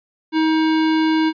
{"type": "tone", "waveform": "square", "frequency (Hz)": 316.9, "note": "D#4", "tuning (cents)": 32, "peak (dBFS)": -15, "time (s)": [0.32, 1.33], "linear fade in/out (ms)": 50, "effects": ["resampled to 11025 Hz"]}